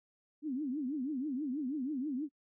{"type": "tone with vibrato", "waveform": "sine", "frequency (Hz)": 277.2, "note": "C#4", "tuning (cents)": 0, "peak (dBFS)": -33, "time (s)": [0.42, 2.29], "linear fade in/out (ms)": 50, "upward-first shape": "triangle", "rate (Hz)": 6.2, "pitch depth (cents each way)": 250, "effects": ["noise-tail reverb RT60 0.1 s tail -22 dB re dry"]}